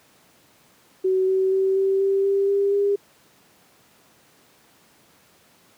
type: tone with pitch steps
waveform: sine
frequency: 376 / 379.7 / 383.5 / 387.2 / 391.1 / 394.9 / 398.8 / 402.8 Hz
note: F#4 / F#4 / G4 / G4 / G4 / G4 / G4 / G4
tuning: +28 / +45 / -38 / -21 / -4 / +13 / +30 / +47 cents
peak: -17 dBFS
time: 1.04-2.96 s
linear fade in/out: 10 ms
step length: 240 ms
effects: pink hiss -56 dBFS RMS until 5.77 s + high-pass 150 Hz 12 dB/octave

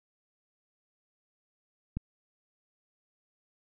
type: click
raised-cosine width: 5 ms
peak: -20 dBFS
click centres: 1.97 s
effects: none

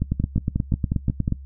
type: two click trains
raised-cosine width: 5 ms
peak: -9 / -9 dBFS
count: 8 / 11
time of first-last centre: 0.02-1.279 / 0.12-1.323 s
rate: 5.56 / 8.31 Hz
effects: noise-tail reverb RT60 0.1 s tail -19 dB re dry + added 68 Hz sine -36 dBFS peak until 1.45 s

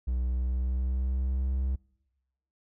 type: tone with pitch glide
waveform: triangle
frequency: 62 to 65.57 Hz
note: B1 to C2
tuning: +7 to +4 cents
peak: -24 dBFS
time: 0.07-1.76 s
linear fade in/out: 10 ms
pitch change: +97 cents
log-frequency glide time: 0.21-1.5 s
effects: noise-tail reverb RT60 1.0 s tail -26 dB re dry

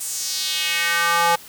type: tone with high-pass filter sweep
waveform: square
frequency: 170 Hz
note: F3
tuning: 46 cents flat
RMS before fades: -21 dBFS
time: 0-1.36 s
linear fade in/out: 10 ms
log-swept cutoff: 8900 to 760 Hz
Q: 2.1
effects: white hiss -42 dBFS RMS until 1.48 s

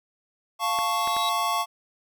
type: chord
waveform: square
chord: F augmented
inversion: none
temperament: equal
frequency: 698.5 / 880 / 1108.7 Hz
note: F5 / A5 / C#6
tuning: 0 / 0 / 0 cents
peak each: -30 / -30 / -26 dBFS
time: 0.59-1.66 s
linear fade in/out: 50 ms
type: tone with exponential growth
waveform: sine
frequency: 3832 Hz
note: A#7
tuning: 47 cents sharp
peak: -26 dBFS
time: 0.69-1.29 s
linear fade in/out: 0 ms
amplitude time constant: 130 ms
type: clicks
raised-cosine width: 0.5 ms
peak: -19 dBFS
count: 3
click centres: 0.788 / 1.075 / 1.166 s
effects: none

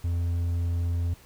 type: tone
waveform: triangle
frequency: 85.8 Hz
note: F2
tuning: 30 cents flat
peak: -22 dBFS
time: 0.04-1.14 s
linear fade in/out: 5 ms
effects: pink hiss -54 dBFS RMS until 1.25 s

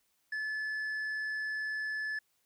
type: tone with tanh clipping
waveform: sine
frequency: 1729 Hz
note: A6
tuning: 31 cents flat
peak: -34 dBFS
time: 0.32-2.19 s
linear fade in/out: 5 ms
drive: 4 dB
effects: white hiss -75 dBFS RMS until 2.45 s

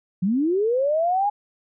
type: linear sweep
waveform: sine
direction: up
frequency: 171 to 837 Hz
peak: -18 dBFS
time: 0.22-1.3 s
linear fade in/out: 10 ms
effects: none

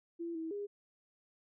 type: tone with pitch steps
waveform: sine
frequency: 337.7 / 323.7 / 407.6 Hz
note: E4 / E4 / G#4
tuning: +42 / -31 / -32 cents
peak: -37 dBFS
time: 0.19-0.67 s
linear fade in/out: 20 ms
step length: 160 ms
effects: none

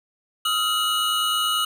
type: tone cluster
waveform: square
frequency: 1265 / 1374 / 2923 Hz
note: D#6 / F6 / F#7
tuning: +28 / -29 / -22 cents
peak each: -26 / -30 / -23 dBFS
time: 0.45-1.65 s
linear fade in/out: 5 ms
effects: none

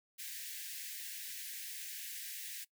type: high-pass noise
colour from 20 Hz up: white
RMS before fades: -45 dBFS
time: 0.18-2.65 s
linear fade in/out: 20 ms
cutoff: 1600 Hz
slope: 96 dB/octave
effects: noise-tail reverb RT60 0.1 s tail -19 dB re dry

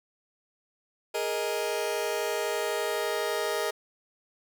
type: chord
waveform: sawtooth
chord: Ab suspended second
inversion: none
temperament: just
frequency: 415.3 / 467.2 / 623 Hz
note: Ab4 / Bb4 / Eb5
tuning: 0 / +4 / +2 cents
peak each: -28 dBFS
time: 1.14-3.71 s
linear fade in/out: 10 ms
effects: none

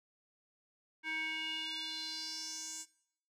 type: tone with band-pass filter sweep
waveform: square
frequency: 317 Hz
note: D#4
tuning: 32 cents sharp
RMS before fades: -41 dBFS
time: 1.03-2.86 s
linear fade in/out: 50 ms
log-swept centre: 2000 to 7600 Hz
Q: 4.6
effects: noise-tail reverb RT60 0.7 s tail -20 dB re dry

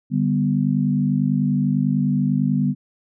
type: chord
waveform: sine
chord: G major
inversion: second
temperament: equal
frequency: 146.83 / 196 / 246.9 Hz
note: D3 / G3 / B3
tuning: 0 / 0 / 0 cents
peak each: -21 dBFS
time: 0.1-2.75 s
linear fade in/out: 50 ms
effects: none

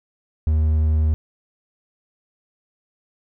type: tone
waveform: triangle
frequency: 77.7 Hz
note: D#2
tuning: 2 cents flat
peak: -13 dBFS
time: 0.47-1.14 s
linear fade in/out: 0 ms
effects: none

